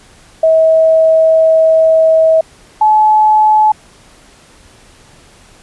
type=tone pair in turn; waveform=sine; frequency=643 / 858.3 Hz; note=E5 / A5; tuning=-43 / -43 cents; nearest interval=perfect fourth; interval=500 cents; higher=second; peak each=-5 dBFS; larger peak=neither; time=0.43-2.41 / 2.81-3.72 s; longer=first; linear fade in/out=5 ms; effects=pink hiss -43 dBFS RMS until 5.62 s + resampled to 24000 Hz